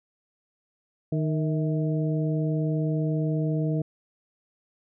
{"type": "harmonic tone with a mistuned harmonic", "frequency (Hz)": 154.7, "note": "D#3", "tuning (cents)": -10, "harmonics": [1, 2, 3, 4], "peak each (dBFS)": [-24, -30, -34, -36], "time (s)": [1.12, 3.82], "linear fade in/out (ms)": 5, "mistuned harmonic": 4, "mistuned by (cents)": 71, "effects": []}